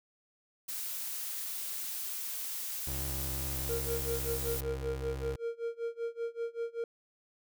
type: noise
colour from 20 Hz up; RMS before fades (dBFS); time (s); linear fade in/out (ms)
blue; -38; 0.68-4.61; 10
type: tone with vibrato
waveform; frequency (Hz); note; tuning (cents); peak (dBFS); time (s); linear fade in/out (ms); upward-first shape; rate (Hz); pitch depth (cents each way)
30% pulse; 66.9; C2; +39; -34; 2.87-5.36; 5; triangle; 1.3; 11
type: tone with tremolo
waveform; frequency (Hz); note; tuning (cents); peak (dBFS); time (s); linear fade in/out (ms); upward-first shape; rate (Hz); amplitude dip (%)
triangle; 464.8; A#4; -5; -29; 3.69-6.84; 2; sine; 5.2; 95
effects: none